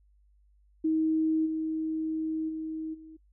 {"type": "tone with level steps", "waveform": "sine", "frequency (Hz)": 316.9, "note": "D#4", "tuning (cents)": 32, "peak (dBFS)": [-23, -28, -32, -45], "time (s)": [0.84, 3.17], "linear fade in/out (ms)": 10, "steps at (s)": [1.45, 2.48, 2.93], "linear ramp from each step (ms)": 20, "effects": ["noise-tail reverb RT60 0.1 s tail -24 dB re dry", "added 50 Hz sine -60 dBFS peak until 3.32 s"]}